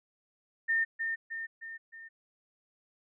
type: tone with echo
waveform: sine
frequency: 1816 Hz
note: A#6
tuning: 46 cents flat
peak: -25 dBFS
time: 0.68-0.85 s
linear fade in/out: 20 ms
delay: 310 ms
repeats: 4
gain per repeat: -5 dB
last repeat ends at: 2.09 s
effects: none